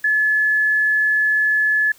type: tone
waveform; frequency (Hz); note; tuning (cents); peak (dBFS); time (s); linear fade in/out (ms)
sine; 1717; A6; -43; -14; 0.04-1.92; 5
effects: white hiss -50 dBFS RMS until 1.98 s